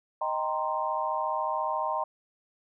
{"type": "chord", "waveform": "sine", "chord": "C minor seventh", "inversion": "first", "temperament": "equal", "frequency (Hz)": [622.3, 784, 932.3, 1046.5], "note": ["Eb5", "G5", "Bb5", "C6"], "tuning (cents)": [0, 0, 0, 0], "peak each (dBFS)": [-33, -34, -31, -32], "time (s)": [0.21, 2.04], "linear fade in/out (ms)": 5, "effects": []}